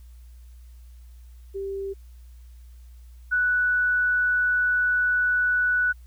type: tone pair in turn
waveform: sine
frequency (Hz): 392 / 1480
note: G4 / F#6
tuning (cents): 0 / 0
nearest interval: octave + major seventh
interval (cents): 2300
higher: second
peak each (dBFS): -28 / -19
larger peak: second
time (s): 1.54-1.94 / 3.31-5.93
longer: second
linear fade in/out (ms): 20
effects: added 60 Hz sine -43 dBFS peak until 6.06 s + white hiss -64 dBFS RMS until 6.06 s